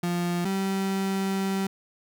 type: tone pair in turn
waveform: 35% pulse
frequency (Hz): 174.61 / 193.44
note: F3 / G3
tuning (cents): 0 / -23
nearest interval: major second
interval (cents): 177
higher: second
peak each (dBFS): -23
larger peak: neither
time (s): 0.03-0.45 / 0.45-1.67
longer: second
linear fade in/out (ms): 5
effects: none